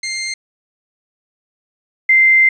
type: tone pair in turn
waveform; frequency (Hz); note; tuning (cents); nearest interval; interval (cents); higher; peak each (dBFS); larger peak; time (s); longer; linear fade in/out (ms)
20% pulse / sine; 2103 / 2084; C7 / C7; +8 / -7; unison; 15; first; -15 / -7; second; 0.03-0.34 / 2.09-2.49; second; 5
effects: resampled to 24000 Hz + 8-bit

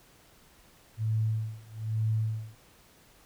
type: tone with tremolo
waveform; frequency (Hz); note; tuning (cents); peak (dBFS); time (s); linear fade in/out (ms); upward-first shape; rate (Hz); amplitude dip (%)
sine; 110; A2; 0; -24; 0.97-2.57; 50; sine; 1.1; 95
effects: pink hiss -59 dBFS RMS until 3.25 s

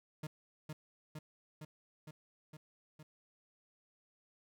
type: tone with echo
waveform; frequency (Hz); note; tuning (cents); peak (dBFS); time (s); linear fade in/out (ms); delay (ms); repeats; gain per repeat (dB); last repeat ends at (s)
40% pulse; 153.5; D#3; -23; -39; 0.23-0.27; 5; 460; 6; -2; 3.03
effects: none

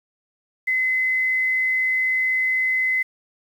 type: tone with quantisation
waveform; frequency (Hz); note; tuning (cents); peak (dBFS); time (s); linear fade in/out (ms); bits
sine; 2039; C7; -45; -18; 0.67-3.03; 10; 8
effects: none

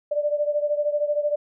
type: beating tone pair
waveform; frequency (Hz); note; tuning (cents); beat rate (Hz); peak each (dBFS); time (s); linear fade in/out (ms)
sine; 587.3 / 600.3; D5 / D5; 0 / +38; 13; -22 / -26; 0.11-1.36; 10
effects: none

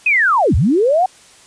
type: linear two-way sweep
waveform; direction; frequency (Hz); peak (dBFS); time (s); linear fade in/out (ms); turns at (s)
sine; down then up; 2581 to 58.27 to 772; -10; 0.06-1.06; 5; 0.55
effects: white hiss -45 dBFS RMS until 1.46 s + resampled to 22050 Hz

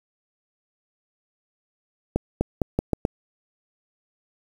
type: accelerating click train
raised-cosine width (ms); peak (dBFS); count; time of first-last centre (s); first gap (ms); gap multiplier
2; -7; 6; 2.16-3.051; 250; 0.83
effects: 7-bit

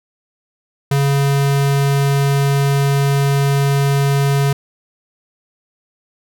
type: tone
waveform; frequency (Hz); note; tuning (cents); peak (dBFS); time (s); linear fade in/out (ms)
square; 139.7; C#3; +14; -13; 0.91-4.53; 5
effects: none

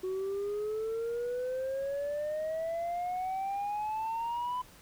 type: exponential sweep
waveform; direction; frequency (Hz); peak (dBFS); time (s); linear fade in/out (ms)
sine; up; 370.2 to 1006; -29; 0.03-4.62; 10
effects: tanh soft clip ceiling -30 dBFS + pink hiss -56 dBFS RMS until 4.81 s

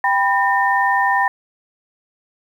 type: tone cluster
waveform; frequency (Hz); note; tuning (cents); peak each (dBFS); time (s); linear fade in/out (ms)
sine; 789 / 989 / 1819; G5 / B5 / A#6; +11 / +2 / -43; -18; 0.04-1.28; 2
effects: 8-bit

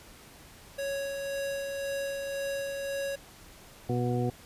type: tone with tremolo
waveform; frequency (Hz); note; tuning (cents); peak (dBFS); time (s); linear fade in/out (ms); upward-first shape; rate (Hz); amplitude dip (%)
square; 554.4; C#5; 0; -31; 0.78-3.16; 10; sine; 1.9; 30
type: harmonic tone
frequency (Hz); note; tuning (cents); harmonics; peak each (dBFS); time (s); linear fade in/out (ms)
122.3; B2; -16; 1 / 2 / 3 / 4 / 6; -29 / -32 / -34 / -35 / -37; 3.89-4.3; 5
effects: pink hiss -52 dBFS RMS until 4.45 s + resampled to 32000 Hz

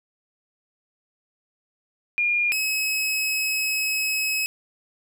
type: tone pair in turn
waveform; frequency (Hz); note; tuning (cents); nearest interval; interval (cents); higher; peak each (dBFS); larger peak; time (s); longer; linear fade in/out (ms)
sine / sawtooth; 2419 / 2563; D#7 / E7; -49 / -49; minor second; 100; second; -19; neither; 2.18-2.52 / 2.52-4.46; second; 0
effects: none

